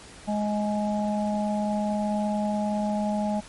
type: harmonic tone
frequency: 209.1 Hz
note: G#3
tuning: 12 cents sharp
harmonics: 1 / 3 / 4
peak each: -25 / -30 / -31 dBFS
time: 0.27-3.41 s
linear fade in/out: 20 ms
effects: pink hiss -46 dBFS RMS until 3.48 s + MP3 48 kbps